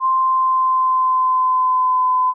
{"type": "tone with pitch glide", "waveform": "sine", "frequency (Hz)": [1046.5, 1015.5], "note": ["C6", "B5"], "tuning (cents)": [0, 48], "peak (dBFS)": -13, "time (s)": [0, 2.34], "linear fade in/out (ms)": 50, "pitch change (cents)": -52, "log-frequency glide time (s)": [0.11, 2.06], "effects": []}